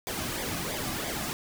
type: noise with flanger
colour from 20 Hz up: pink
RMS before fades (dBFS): -33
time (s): 0.07-1.33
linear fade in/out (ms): 0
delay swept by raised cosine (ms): 0.71 to 2.21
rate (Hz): 3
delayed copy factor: -0.65
effects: none